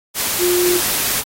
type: tone in noise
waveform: sine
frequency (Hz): 355.5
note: F4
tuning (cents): +31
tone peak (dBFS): -14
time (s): 0.38-0.81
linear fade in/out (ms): 50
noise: white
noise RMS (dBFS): -19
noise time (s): 0.14-1.24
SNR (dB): +2
effects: AAC 48 kbps

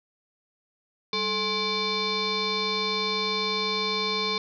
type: tone with frequency modulation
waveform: sine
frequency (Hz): 2318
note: D7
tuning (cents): -23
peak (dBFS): -24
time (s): 1.13-4.38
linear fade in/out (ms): 2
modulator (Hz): 628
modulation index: 3.7
effects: none

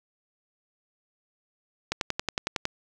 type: click train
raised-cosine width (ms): 0.2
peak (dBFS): -9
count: 9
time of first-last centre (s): 1.92-2.654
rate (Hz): 10.9
effects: none

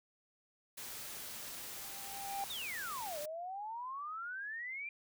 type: noise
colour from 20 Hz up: white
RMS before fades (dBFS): -46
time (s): 0.77-3.26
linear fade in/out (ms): 10
type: tone with exponential growth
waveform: triangle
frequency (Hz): 793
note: G5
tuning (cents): +20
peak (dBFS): -33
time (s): 1.52-2.44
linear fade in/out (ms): 1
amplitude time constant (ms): 200
type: exponential two-way sweep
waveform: sine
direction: down then up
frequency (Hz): 3800 to 579 to 2401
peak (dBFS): -40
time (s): 2.5-4.89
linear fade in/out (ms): 2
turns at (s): 3.19
effects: none

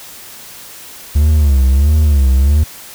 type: tone with vibrato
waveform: triangle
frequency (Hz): 70.9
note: C#2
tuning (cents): +40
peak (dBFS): -5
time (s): 1.15-2.64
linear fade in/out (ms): 10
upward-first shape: sine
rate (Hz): 1.5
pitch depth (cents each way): 150
effects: white hiss -34 dBFS RMS until 2.94 s

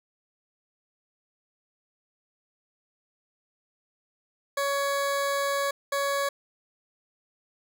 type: tone bursts at uneven times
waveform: 20% pulse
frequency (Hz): 560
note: C#5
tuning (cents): +18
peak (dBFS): -20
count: 2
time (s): 4.57-5.71 / 5.92-6.29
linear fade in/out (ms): 5
effects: none

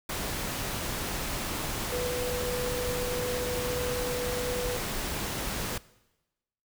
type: tone in noise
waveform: sine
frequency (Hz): 493.9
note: B4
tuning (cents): 0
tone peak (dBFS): -30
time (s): 1.92-4.77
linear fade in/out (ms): 5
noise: pink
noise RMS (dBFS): -33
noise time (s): 0.09-5.78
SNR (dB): 0
effects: noise-tail reverb RT60 1.0 s tail -20 dB re dry

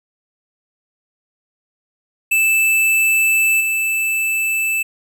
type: tone with level steps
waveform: square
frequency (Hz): 2637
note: E7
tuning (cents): 0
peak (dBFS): -13 / -17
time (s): 2.31-4.83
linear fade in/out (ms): 10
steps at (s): 3.6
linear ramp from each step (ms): 10
effects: none

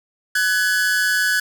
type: tone pair together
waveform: 45% pulse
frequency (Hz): 1500 / 1685.4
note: F#6 / G#6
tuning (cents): +23 / +25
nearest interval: major second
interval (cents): 202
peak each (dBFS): -19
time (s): 0.35-1.4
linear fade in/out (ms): 5
effects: none

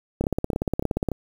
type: two click trains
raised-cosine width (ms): 2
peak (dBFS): -13 / -9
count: 4 / 16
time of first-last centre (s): 0.24-1.117 / 0.21-1.087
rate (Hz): 3.42 / 17.1
effects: 7-bit

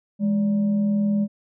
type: tone with frequency modulation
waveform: sine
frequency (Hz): 206.1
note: G#3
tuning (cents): -13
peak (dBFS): -18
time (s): 0.19-1.28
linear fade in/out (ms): 50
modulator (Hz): 371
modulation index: 0.28
effects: none

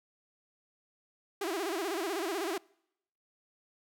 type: tone with vibrato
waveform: sawtooth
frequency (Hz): 362.9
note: F#4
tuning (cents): -34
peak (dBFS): -28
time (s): 1.41-2.58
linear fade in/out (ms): 5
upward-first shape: sine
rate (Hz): 16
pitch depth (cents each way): 220
effects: noise-tail reverb RT60 0.8 s tail -26 dB re dry

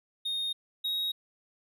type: tone pair in turn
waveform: triangle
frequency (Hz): 3700 / 3780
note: A#7 / A#7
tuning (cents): -14 / +23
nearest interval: unison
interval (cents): 37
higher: second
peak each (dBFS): -28 / -27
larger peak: second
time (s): 0.25-0.53 / 0.84-1.12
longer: neither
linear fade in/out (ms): 10
effects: none

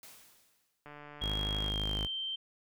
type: noise with exponential decay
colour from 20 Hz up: white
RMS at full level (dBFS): -50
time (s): 0.03-1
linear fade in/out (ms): 1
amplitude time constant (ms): 210
type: click train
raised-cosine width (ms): 0.5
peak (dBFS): -34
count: 123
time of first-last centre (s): 0.86-1.69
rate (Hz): 147
type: tone with pitch glide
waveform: sine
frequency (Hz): 3277 to 3129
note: G#7 to G7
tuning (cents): -24 to -4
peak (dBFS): -34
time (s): 1.21-2.36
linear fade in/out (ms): 10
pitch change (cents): -80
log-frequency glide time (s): 1.57-2.01
type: tone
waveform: sawtooth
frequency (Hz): 51.91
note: G#1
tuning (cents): 0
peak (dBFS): -30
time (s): 1.21-2.07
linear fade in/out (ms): 20
effects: none

